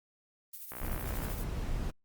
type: noise with tremolo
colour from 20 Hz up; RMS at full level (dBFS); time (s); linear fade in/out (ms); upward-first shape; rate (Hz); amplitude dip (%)
violet; -42; 0.53-1.44; 5; triangle; 13; 60
type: click train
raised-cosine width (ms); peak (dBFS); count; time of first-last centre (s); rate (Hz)
0.5; -27; 38; 0.72-1.317; 62
type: noise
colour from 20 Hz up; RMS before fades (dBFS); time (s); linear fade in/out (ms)
brown; -35; 0.81-1.91; 10
effects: Opus 32 kbps